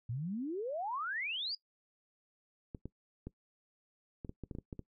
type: exponential sweep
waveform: sine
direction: up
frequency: 110 to 4975 Hz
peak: -35 dBFS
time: 0.09-1.55 s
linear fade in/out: 5 ms
type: clicks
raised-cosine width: 3 ms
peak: -29 dBFS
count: 11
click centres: 2.748 / 2.856 / 3.27 / 4.248 / 4.294 / 4.437 / 4.512 / 4.551 / 4.586 / 4.728 / 4.793 s
effects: noise-tail reverb RT60 0.1 s tail -20 dB re dry